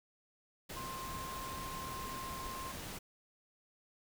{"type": "tone in noise", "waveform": "sine", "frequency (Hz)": 1055, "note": "C6", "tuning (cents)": 14, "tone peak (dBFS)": -43, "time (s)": [0.76, 2.72], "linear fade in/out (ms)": 10, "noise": "pink", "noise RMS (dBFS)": -45, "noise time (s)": [0.69, 2.99], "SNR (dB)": -1, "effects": []}